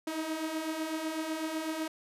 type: beating tone pair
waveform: sawtooth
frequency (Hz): 311.1 / 319.1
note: D#4 / D#4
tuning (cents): 0 / +44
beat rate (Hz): 8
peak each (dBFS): -35 / -30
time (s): 0.07-1.88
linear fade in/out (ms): 5
effects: resampled to 32000 Hz